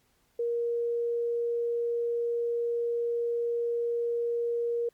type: tone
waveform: sine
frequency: 471.2 Hz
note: A#4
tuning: 19 cents sharp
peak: -26 dBFS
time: 0.39-4.89 s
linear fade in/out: 5 ms
effects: pink hiss -69 dBFS RMS until 4.93 s + MP3 96 kbps